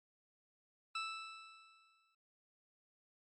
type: tone with exponential decay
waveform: 20% pulse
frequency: 1318.5 Hz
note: E6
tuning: in tune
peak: -32 dBFS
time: 0.95-2.15 s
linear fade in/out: 5 ms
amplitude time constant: 260 ms
effects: MP3 32 kbps